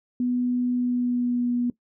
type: tone with pitch glide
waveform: sine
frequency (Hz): 246.9 to 242.9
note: B3 to B3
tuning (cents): 0 to -29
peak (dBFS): -21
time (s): 0.2-1.7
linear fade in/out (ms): 2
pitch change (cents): -29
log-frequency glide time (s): 0.74-1.51
effects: noise-tail reverb RT60 0.1 s tail -18 dB re dry